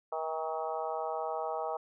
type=harmonic tone with a mistuned harmonic; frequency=159.6 Hz; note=D#3; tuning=44 cents sharp; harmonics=3 / 4 / 5 / 6 / 7 / 8; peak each=-39 / -37 / -37 / -42 / -43 / -44 dBFS; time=0.12-1.77 s; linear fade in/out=5 ms; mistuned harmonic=6; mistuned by=-35 cents; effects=none